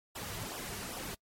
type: noise with flanger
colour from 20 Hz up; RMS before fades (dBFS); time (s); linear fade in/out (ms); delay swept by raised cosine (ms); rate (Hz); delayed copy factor
pink; -41; 0.15-1.15; 10; 0.45 to 3.85; 2.5; -0.7
effects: noise-tail reverb RT60 0.1 s tail -24 dB re dry + MP3 64 kbps